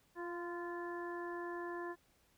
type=harmonic tone with a mistuned harmonic; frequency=348 Hz; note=F4; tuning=6 cents flat; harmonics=1 / 2 / 3 / 4 / 5; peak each=-42 / -50 / -47 / -57 / -49 dBFS; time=0.15-1.96 s; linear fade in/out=50 ms; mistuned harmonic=3; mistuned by=-19 cents; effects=pink hiss -72 dBFS RMS until 2.37 s